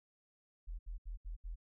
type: tone bursts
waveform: sine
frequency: 41.28 Hz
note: E1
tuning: 3 cents sharp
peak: -40 dBFS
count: 5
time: 0.67-1.558 s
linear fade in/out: 20 ms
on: 120 ms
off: 72 ms
effects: none